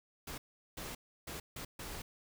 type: noise bursts at uneven times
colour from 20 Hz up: pink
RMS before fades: -44 dBFS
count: 5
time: 0.27-0.38 / 0.77-0.95 / 1.27-1.4 / 1.56-1.65 / 1.79-2.02 s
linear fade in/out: 5 ms
effects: none